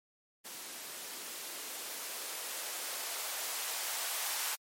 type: noise with band-pass filter sweep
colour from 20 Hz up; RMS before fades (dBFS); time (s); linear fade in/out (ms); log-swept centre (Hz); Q
violet; -40; 0.44-4.56; 20; 240 to 830; 1.2
effects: MP3 64 kbps